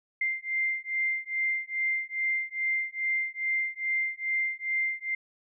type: beating tone pair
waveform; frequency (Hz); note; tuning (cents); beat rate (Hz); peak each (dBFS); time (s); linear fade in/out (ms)
sine; 2093 / 2095.4; C7 / C7; 0 / +2; 2.4; -30; 0.21-5.15; 5
effects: none